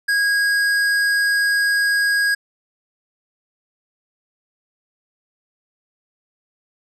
triangle tone with hard clipping, 1642 Hz, G#6, 20 cents flat, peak -17 dBFS, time 0.08-2.35 s, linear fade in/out 10 ms, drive 15 dB, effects none

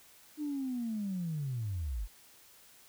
sine linear sweep, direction down, 306.4 to 41.2 Hz, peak -32 dBFS, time 0.37-2.08 s, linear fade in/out 50 ms, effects tanh soft clip ceiling -28 dBFS + white hiss -59 dBFS RMS until 2.88 s

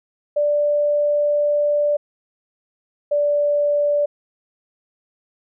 sine tone pair in turn, 587.3 / 583.6 Hz, D5 / D5, 0 / -11 cents, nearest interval unison, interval 11 cents, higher first, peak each -15 dBFS, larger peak neither, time 0.36-1.97 / 3.11-4.06 s, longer first, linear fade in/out 10 ms, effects none

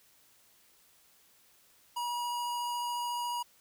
square tone with vibrato, 962 Hz, B5, 46 cents flat, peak -33 dBFS, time 1.96-3.43 s, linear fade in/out 10 ms, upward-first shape triangle, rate 14 Hz, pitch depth 8 cents each way, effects white hiss -64 dBFS RMS until 3.6 s

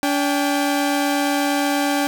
sawtooth tone pair together, 286.5 / 791 Hz, D4 / G5, -43 / +15 cents, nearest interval octave + tritone, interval 1758 cents, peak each -15 / -19 dBFS, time 0.03-2.07 s, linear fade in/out 0 ms, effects none

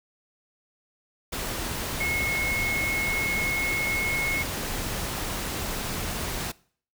sine tone in noise, 2176 Hz, C#7, 33 cents flat, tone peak -25 dBFS, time 2-4.43 s, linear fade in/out 10 ms, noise pink, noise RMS -31 dBFS, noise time 1.32-6.52 s, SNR +3 dB, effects noise-tail reverb RT60 0.5 s tail -22 dB re dry

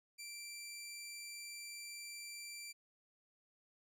15% pulse tone, 2349 Hz, D7, in tune, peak -40 dBFS, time 0.18-2.73 s, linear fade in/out 20 ms, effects none

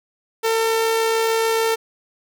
sawtooth tone with amplitude modulation, 450.6 Hz, A4, 41 cents sharp, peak -12 dBFS, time 0.43-1.76 s, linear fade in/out 20 ms, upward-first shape sine, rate 66.8 Hz, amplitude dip 25%, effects none

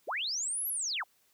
sine linear two-way sweep, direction up then down, 260 to 11840 to 570 Hz, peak -31 dBFS, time 0.07-1.04 s, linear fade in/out 20 ms, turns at 0.68 s, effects white hiss -69 dBFS RMS until 1.33 s + high-pass 60 Hz 12 dB/octave

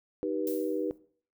sine chord, Eb augmented, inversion none, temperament just, 311.1 / 388.9 / 486.1 Hz, Eb4 / G4 / B4, 0 / -14 / -28 cents, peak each -33 dBFS, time 0.23-0.91 s, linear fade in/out 0 ms
violet noise with exponential decay, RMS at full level -39 dBFS, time 0.47-0.98 s, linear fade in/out 1 ms, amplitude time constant 110 ms
effects noise-tail reverb RT60 0.5 s tail -19 dB re dry

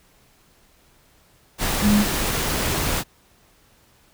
sine tone in noise, 207.7 Hz, G#3, in tune, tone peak -14 dBFS, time 1.81-2.05 s, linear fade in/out 50 ms, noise pink, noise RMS -23 dBFS, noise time 1.58-3.04 s, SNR +6 dB, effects pink hiss -57 dBFS RMS until 4.13 s

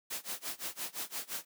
white noise with tremolo, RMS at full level -37 dBFS, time 0.1-1.45 s, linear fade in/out 10 ms, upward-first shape sine, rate 5.8 Hz, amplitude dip 95%, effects high-pass 200 Hz 12 dB/octave

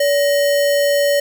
sine tone with sample-and-hold, 571 Hz, D5, 49 cents flat, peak -12 dBFS, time 0-1.2 s, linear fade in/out 5 ms, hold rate 2450 Hz, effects none

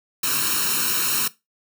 white noise with comb filter, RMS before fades -22 dBFS, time 0.23-1.28 s, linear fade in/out 5 ms, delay 0.73 ms, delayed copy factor +0.9, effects noise-tail reverb RT60 0.2 s tail -18 dB re dry + high-pass 150 Hz 12 dB/octave

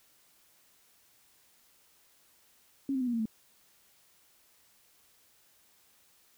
sine tone with pitch steps, 273.9 / 262.1 / 250.9 / 240.1 / 229.8 / 219.9 Hz, C#4 / C4 / B3 / B3 / A#3 / A3, -21 / +3 / +28 / -49 / -25 / -1 cents, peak -28 dBFS, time 2.89-3.256 s, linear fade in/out 2 ms, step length 61 ms, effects white hiss -65 dBFS RMS until 6.37 s

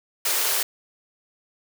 white high-pass noise, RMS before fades -23 dBFS, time 0.25-0.63 s, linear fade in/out 5 ms, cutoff 350 Hz, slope 48 dB/octave, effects none

